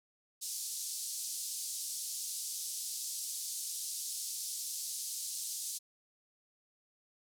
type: band-pass noise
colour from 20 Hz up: white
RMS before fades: -40 dBFS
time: 0.41-5.79 s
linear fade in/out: 20 ms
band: 4500 to 11000 Hz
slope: 24 dB/octave
effects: none